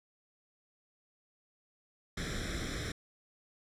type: noise with comb filter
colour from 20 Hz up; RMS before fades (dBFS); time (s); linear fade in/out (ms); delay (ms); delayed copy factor
pink; -37; 2.17-2.92; 5; 0.54; +0.85
effects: low-pass 7000 Hz 12 dB/octave